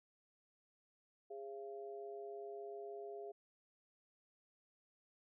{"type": "harmonic tone", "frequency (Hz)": 136.5, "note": "C#3", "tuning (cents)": -26, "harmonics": [3, 4, 5], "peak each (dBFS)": [-47, -59, -51], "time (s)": [1.3, 3.32], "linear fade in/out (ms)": 10, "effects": []}